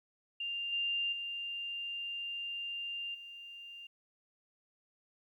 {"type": "tone with level steps", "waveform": "sine", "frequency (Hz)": 2794, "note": "F7", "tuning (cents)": 0, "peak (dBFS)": [-35, -31, -37, -46], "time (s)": [0.4, 3.87], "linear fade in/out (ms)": 5, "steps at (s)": [0.72, 1.12, 3.14], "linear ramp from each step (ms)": 10, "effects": ["12-bit"]}